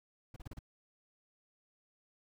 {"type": "noise bursts", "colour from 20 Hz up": "brown", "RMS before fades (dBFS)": -44, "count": 5, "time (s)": [0.34, 0.591], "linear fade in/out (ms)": 5, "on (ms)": 23, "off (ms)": 34, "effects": []}